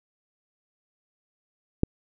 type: click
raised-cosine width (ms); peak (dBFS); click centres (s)
3; -7; 1.834
effects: none